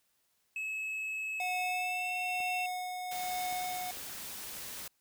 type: tone with pitch glide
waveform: triangle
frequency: 2584 to 2692 Hz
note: E7 to E7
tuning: -35 to +36 cents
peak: -33 dBFS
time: 0.56-2.66 s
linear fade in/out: 2 ms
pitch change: +71 cents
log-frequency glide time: 1.59-2.15 s
type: tone with tremolo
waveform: square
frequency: 730 Hz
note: F#5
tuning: 24 cents flat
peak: -34 dBFS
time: 1.4-3.91 s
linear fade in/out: 2 ms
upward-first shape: sine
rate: 1.1 Hz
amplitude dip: 35%
type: clicks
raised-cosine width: 1 ms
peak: -38 dBFS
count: 3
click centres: 2.404 / 3.526 / 3.971 s
type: noise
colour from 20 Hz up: white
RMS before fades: -43 dBFS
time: 3.11-4.88 s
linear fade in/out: 5 ms
effects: white hiss -75 dBFS RMS until 5 s